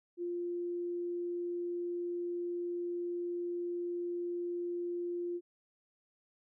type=tone; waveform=sine; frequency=349.2 Hz; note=F4; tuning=in tune; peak=-34 dBFS; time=0.17-5.41 s; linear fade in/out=50 ms; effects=none